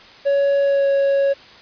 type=tone with pitch glide; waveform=triangle; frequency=560 to 553.9 Hz; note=C#5 to C#5; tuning=+18 to -1 cents; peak=-12 dBFS; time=0.25-1.34 s; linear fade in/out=20 ms; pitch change=-19 cents; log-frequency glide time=0.61-0.87 s; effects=white hiss -43 dBFS RMS until 1.61 s + resampled to 11025 Hz